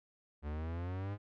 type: exponential sweep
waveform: 45% pulse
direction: up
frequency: 72.2 to 103.83 Hz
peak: -37 dBFS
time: 0.42-1.18 s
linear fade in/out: 50 ms
effects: low-pass 2000 Hz 12 dB/octave